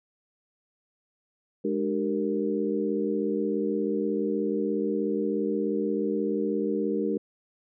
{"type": "tone cluster", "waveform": "sine", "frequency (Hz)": [208.1, 300.5, 386.6, 463.3], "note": ["G#3", "D4", "G4", "A#4"], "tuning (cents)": [4, 40, -24, -11], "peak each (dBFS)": -30, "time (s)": [1.64, 7.18], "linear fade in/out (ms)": 10, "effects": []}